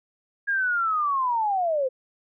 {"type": "linear sweep", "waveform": "sine", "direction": "down", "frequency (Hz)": [1645, 499.8], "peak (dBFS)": -21, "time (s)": [0.47, 1.89], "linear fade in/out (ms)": 20, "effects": []}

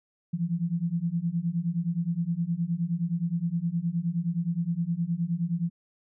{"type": "beating tone pair", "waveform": "sine", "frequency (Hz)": [164.81, 174.41], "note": ["E3", "F3"], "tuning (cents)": [0, -2], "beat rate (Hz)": 9.6, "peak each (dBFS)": [-29, -28], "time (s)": [0.33, 5.7], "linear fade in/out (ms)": 10, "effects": []}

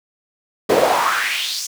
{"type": "noise with high-pass filter sweep", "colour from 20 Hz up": "brown", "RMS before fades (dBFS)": -18, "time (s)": [0.69, 1.67], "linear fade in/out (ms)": 10, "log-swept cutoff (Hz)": [380, 6300], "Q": 3.4, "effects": []}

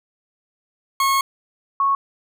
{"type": "tone pair in turn", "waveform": ["40% pulse", "sine"], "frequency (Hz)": [1091, 1103], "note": ["C#6", "C#6"], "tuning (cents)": [-28, -9], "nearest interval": "unison", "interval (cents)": 19, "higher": "second", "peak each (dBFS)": -15, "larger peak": "neither", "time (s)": [[1, 1.21], [1.8, 1.95]], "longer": "first", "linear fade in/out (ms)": 2, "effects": []}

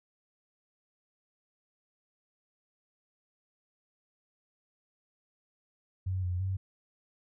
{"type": "tone with pitch steps", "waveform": "sine", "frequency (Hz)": [93.4, 89.6, 95.1], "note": ["F#2", "F2", "F#2"], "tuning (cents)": [17, 45, 48], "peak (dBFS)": -29, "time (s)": [6.06, 6.57], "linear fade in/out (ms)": 10, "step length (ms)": 170, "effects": []}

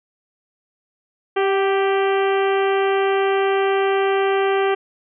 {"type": "harmonic tone with a mistuned harmonic", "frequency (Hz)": 392, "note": "G4", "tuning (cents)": 0, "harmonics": [1, 2, 3, 4, 5, 6, 7, 8], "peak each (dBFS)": [-17, -23, -27, -29, -31, -33, -34, -35], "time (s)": [1.36, 4.75], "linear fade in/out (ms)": 10, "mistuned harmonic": 2, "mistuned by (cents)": -27, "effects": []}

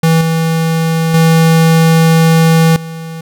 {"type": "tone with level steps", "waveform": "square", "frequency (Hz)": 163, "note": "E3", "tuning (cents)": -19, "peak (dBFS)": [-7, -11, -6, -23], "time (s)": [0.03, 3.21], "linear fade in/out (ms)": 5, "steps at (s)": [0.21, 1.14, 2.76], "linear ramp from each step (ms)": 2, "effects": []}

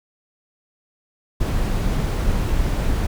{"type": "noise", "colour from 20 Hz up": "brown", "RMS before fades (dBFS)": -20, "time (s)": [1.4, 3.07], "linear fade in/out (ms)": 10, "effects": []}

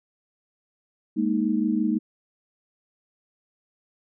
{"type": "chord", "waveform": "sine", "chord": "Ab suspended second", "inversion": "none", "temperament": "just", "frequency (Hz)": [207.7, 233.6, 311.5], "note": ["Ab3", "Bb3", "Eb4"], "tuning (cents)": [0, 4, 2], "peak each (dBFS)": -25, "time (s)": [1.16, 1.99], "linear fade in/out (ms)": 20, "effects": []}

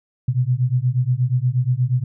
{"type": "beating tone pair", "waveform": "sine", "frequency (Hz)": [121.6, 130], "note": ["B2", "C3"], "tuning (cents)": [-26, -11], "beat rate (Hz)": 8.4, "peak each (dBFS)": -19, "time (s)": [0.28, 2.04], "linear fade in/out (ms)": 5, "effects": []}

